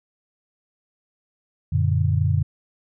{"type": "chord", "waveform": "sine", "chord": "Gb augmented", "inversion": "none", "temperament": "equal", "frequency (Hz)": [92.5, 116.54, 146.83], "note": ["Gb2", "Bb2", "D3"], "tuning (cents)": [0, 0, 0], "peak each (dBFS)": [-20, -23, -22], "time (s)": [1.72, 2.43], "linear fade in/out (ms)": 10, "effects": []}